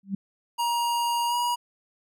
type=tone with exponential growth; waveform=sine; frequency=196 Hz; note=G3; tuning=in tune; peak=-22 dBFS; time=0.03-0.15 s; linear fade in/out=5 ms; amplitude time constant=26 ms
type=tone with pitch glide; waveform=square; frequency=946 to 962.5 Hz; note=A#5 to B5; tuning=+25 to -45 cents; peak=-24 dBFS; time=0.58-1.56 s; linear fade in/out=20 ms; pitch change=+30 cents; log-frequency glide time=1.27-1.35 s
effects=none